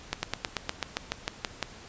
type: slowing click train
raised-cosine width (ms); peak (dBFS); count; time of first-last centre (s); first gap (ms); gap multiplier
0.2; -10; 12; 0.13-1.627; 100; 1.06
effects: pink hiss -48 dBFS RMS until 1.88 s + resampled to 16000 Hz